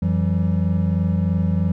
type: tone cluster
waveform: triangle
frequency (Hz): 90.2 / 168 / 191.1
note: F#2 / E3 / G3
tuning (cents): -44 / +33 / -44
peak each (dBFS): -19 / -19 / -20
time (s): 0.02-1.72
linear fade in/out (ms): 5
effects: none